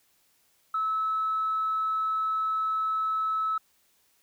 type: tone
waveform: sine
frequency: 1300 Hz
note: E6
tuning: 24 cents flat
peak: -24 dBFS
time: 0.74-3.58 s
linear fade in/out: 5 ms
effects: tanh soft clip ceiling -20 dBFS + white hiss -67 dBFS RMS until 4.22 s